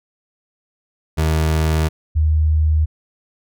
30% pulse / sine tone pair in turn, 78.8 / 77.58 Hz, D#2 / D#2, +23 / -4 cents, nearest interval unison, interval 27 cents, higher first, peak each -12 dBFS, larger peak neither, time 1.17-1.89 / 2.15-2.86 s, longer first, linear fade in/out 20 ms, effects none

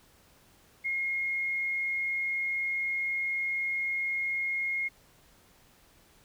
sine tone, 2148 Hz, C7, 45 cents sharp, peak -28 dBFS, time 0.84-4.89 s, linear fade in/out 20 ms, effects pink hiss -61 dBFS RMS until 6.24 s

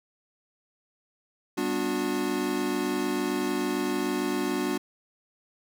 square chord, G major seventh, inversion none, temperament equal with one note detuned, 196 / 246.9 / 293.7 / 362.4 Hz, G3 / B3 / D4 / F#4, 0 / 0 / 0 / -36 cents, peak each -36 / -33 / -31 / -31 dBFS, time 1.57-4.78 s, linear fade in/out 10 ms, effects none

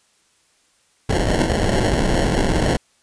pink noise with sample-and-hold, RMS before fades -18 dBFS, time 1.09-2.77 s, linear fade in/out 5 ms, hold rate 1225 Hz, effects white hiss -60 dBFS RMS until 3.02 s + resampled to 22050 Hz

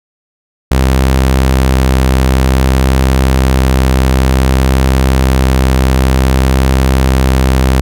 sawtooth tone with vibrato, 65.41 Hz, C2, in tune, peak -3 dBFS, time 0.71-7.81 s, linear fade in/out 5 ms, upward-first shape triangle, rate 0.54 Hz, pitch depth 10 cents each way, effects none

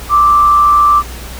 sine tone with frequency modulation, 1174.7 Hz, D6, in tune, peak -5 dBFS, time 0.09-1.03 s, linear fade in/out 50 ms, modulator 106 Hz, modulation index 0.38, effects added 60 Hz sine -26 dBFS peak until 1.39 s + pink hiss -30 dBFS RMS until 1.39 s

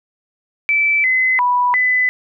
sine tone with pitch steps, 2319 / 2036 / 984 / 2005 Hz, D7 / C7 / B5 / B6, -22 / -48 / -7 / +26 cents, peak -12 dBFS, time 0.69-2.09 s, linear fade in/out 0 ms, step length 350 ms, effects none

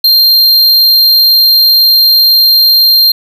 square tone, 4186 Hz, C8, in tune, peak -4 dBFS, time 0.04-3.12 s, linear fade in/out 5 ms, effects none

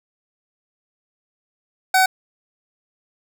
25% pulse tone, 754 Hz, F#5, 32 cents sharp, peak -9 dBFS, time 1.94-2.06 s, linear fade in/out 5 ms, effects none

